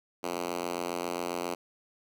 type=tone with high-pass filter; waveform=5% pulse; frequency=87.31 Hz; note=F2; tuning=in tune; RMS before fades=-34 dBFS; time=0.23-1.55 s; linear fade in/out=10 ms; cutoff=300 Hz; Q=1.2; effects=none